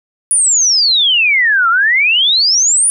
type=exponential two-way sweep; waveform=sine; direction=down then up; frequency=9956 to 1318.5 to 9956 Hz; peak=-8 dBFS; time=0.31-2.9 s; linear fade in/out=0 ms; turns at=1.69 s; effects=none